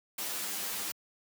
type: noise with comb filter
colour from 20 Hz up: white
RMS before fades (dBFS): -36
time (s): 0.18-0.92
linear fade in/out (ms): 5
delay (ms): 10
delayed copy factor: +0.7
effects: high-pass 150 Hz 12 dB/octave